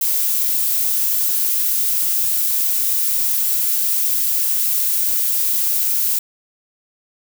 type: noise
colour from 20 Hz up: violet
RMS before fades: -18 dBFS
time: 0.01-6.19 s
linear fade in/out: 5 ms
effects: none